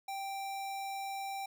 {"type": "tone", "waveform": "square", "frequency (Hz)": 784, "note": "G5", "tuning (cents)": 0, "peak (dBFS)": -38, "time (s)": [0.08, 1.46], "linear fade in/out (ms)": 5, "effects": []}